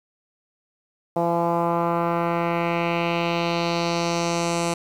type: tone with low-pass filter sweep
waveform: 10% pulse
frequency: 170 Hz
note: F3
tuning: 46 cents flat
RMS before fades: -23 dBFS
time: 1.16-4.74 s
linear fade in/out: 5 ms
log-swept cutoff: 770 to 8600 Hz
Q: 1.9
effects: 8-bit